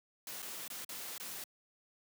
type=noise with dropouts; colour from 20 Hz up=white; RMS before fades=-44 dBFS; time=0.27-1.44 s; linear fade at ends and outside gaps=2 ms; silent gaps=0.421-0.426 / 0.679-0.701 / 0.847-0.891 / 1.18-1.199 s; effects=high-pass 150 Hz 12 dB/octave